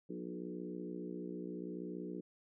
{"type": "harmonic tone with a mistuned harmonic", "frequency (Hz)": 60.7, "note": "B1", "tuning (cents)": -29, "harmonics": [3, 4, 5, 6, 7, 8], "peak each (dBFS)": [-46, -50, -46, -48, -49, -55], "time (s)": [0.09, 2.21], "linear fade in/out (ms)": 10, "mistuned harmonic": 6, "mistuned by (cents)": -28, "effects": []}